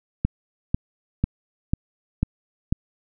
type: click train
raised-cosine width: 5 ms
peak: -7 dBFS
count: 6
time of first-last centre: 0.25-2.725 s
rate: 2.02 Hz
effects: none